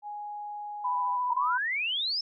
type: tone with pitch glide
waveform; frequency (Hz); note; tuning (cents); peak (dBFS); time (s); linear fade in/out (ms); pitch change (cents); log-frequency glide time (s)
sine; 830.6 to 819.6; G#5 to G#5; 0 to -23; -35; 0.02-1.19; 50; -23; 0.94-1.08
type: tone with vibrato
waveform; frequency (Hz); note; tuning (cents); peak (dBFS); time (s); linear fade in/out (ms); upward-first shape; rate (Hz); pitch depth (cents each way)
sine; 992; B5; +7; -26; 0.84-1.58; 10; sine; 14; 13
type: exponential sweep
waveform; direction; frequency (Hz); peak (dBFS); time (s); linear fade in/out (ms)
sine; up; 902 to 5340; -27; 1.3-2.21; 5
effects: none